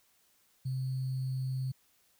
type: tone with sample-and-hold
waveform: sine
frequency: 130.81 Hz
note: C3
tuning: in tune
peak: -31 dBFS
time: 0.65-1.72 s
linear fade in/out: 10 ms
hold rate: 4410 Hz
effects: white hiss -69 dBFS RMS until 2.19 s